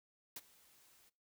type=noise with ADSR envelope; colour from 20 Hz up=white; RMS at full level=-44 dBFS; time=0.36-1.1 s; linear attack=5 ms; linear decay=35 ms; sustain=-23 dB; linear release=18 ms; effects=noise-tail reverb RT60 0.3 s tail -21 dB re dry